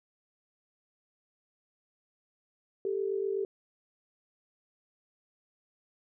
sine tone pair together, 392 / 440 Hz, G4 / A4, 0 / 0 cents, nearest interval major second, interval 200 cents, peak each -30 / -34 dBFS, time 2.85-3.45 s, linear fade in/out 2 ms, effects none

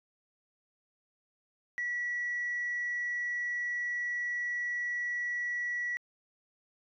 sine tone, 1940 Hz, B6, 31 cents flat, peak -30 dBFS, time 1.78-5.97 s, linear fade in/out 0 ms, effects tanh soft clip ceiling -27 dBFS

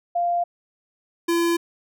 sine / square tone pair in turn, 696 / 339.5 Hz, F5 / F4, -6 / -49 cents, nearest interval octave, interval 1243 cents, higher first, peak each -19 dBFS, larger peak neither, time 0.15-0.44 / 1.28-1.57 s, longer neither, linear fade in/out 10 ms, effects none

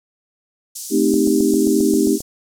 pink band-pass noise, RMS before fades -31 dBFS, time 0.75-2.22 s, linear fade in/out 10 ms, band 5800 to 12000 Hz, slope 24 dB/octave
sine chord, A half-diminished seventh, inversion none, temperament equal with one note detuned, 220 / 261.6 / 311.1 / 393.1 Hz, A3 / C4 / Eb4 / G4, 0 / 0 / 0 / +5 cents, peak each -20 / -19 / -17 / -18 dBFS, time 0.9-2.19 s, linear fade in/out 50 ms
click train, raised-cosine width 2 ms, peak -17 dBFS, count 9, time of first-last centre 1.14-2.205 s, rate 7.51 Hz
effects none

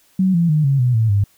sine tone with pitch steps, 188.1 / 169.53 / 152.78 / 137.7 / 124.1 / 111.84 / 100.8 Hz, F#3 / E3 / D#3 / C#3 / B2 / A2 / G2, +29 / +49 / -31 / -11 / +9 / +29 / +49 cents, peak -12 dBFS, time 0.19-1.24 s, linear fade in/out 5 ms, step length 150 ms, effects white hiss -56 dBFS RMS until 1.37 s

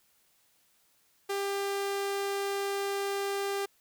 sawtooth tone, 397.6 Hz, G4, 25 cents sharp, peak -26 dBFS, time 1.29-3.66 s, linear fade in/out 10 ms, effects white hiss -68 dBFS RMS until 3.8 s

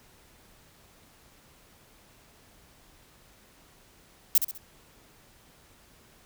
violet noise with echo, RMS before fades -19 dBFS, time 4.35-4.38 s, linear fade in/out 2 ms, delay 66 ms, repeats 3, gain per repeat -8 dB, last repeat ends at 4.578 s, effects pink hiss -58 dBFS RMS until 6.25 s

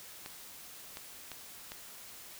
clicks, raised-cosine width 0.2 ms, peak -25 dBFS, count 4, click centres 0.261 / 0.971 / 1.317 / 1.719 s, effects white hiss -50 dBFS RMS until 2.39 s

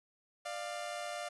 sawtooth tone pair together, 594.4 / 698.5 Hz, D5 / F5, +21 / 0 cents, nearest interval minor third, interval 279 cents, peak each -38 / -37 dBFS, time 0.45-1.29 s, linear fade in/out 10 ms, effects resampled to 24000 Hz + 10-bit

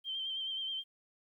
sine tone with vibrato, 3136 Hz, G7, in tune, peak -35 dBFS, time 0.04-0.84 s, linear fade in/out 50 ms, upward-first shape sine, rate 9.4 Hz, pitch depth 35 cents each way, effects 12-bit

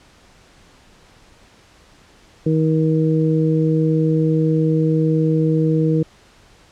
harmonic tone, 158.4 Hz, D#3, 31 cents sharp, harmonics 1 / 2 / 3, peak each -16 / -19 / -21 dBFS, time 2.46-6.03 s, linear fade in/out 5 ms, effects pink hiss -50 dBFS RMS until 6.71 s + low-pass 7000 Hz 12 dB/octave

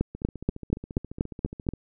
two click trains, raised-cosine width 3 ms, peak -10 / -24 dBFS, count 8 / 24, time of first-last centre 0.01-1.689 / 0.15-1.736 s, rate 4.17 / 14.5 Hz, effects none

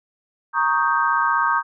sine chord, Eb dominant seventh, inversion second, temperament equal, 932.3 / 1108.7 / 1244.5 / 1568 Hz, Bb5 / Db6 / Eb6 / G6, 0 / 0 / 0 / 0 cents, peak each -22 dBFS, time 0.53-1.63 s, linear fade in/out 50 ms, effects none

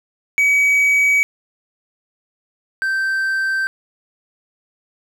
triangle tone pair in turn, 2271 / 1558.8 Hz, C#7 / G6, +41 / -10 cents, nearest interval perfect fifth, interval 651 cents, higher first, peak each -10 / -15 dBFS, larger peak first, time 0.38-1.23 / 2.82-3.67 s, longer neither, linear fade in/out 0 ms, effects none

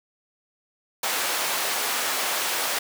pink high-pass noise, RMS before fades -26 dBFS, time 1.03-2.79 s, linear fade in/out 5 ms, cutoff 680 Hz, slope 12 dB/octave, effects none

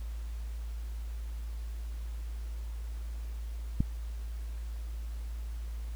click, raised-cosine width 5 ms, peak -14 dBFS, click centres 3.805 s, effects added 56 Hz sine -35 dBFS peak until 5.95 s + pink hiss -57 dBFS RMS until 5.95 s

